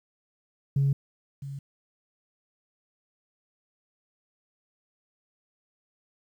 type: tone with echo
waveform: sine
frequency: 138.59 Hz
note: C#3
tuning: in tune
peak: -19 dBFS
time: 0.76-0.93 s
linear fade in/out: 5 ms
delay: 660 ms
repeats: 1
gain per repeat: -15 dB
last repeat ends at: 1.59 s
effects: tanh soft clip ceiling -17 dBFS + 10-bit